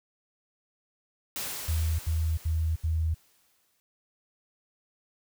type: noise with exponential decay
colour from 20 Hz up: white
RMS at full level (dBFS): -33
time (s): 1.36-3.8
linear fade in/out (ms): 0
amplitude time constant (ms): 530
type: tone bursts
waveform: sine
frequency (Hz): 80.3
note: E2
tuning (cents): -45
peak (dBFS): -24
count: 4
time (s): 1.68-3.145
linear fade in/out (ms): 10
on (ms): 310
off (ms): 75
effects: none